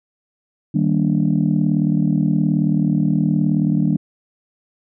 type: chord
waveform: sine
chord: Eb major seventh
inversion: none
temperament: just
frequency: 155.56 / 194.45 / 233.3 / 291.7 Hz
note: Eb3 / G3 / Bb3 / D4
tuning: 0 / -14 / +2 / -12 cents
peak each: -18 / -18 / -21 / -21 dBFS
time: 0.74-3.97 s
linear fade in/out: 10 ms
effects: tanh soft clip ceiling -6 dBFS